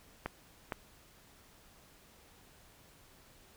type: clicks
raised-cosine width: 0.5 ms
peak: -20 dBFS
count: 2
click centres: 0.26 / 0.722 s
effects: pink hiss -61 dBFS RMS until 3.56 s